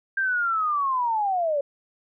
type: linear sweep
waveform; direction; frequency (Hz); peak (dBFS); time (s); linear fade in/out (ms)
sine; down; 1597 to 550; -21; 0.17-1.61; 5
effects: none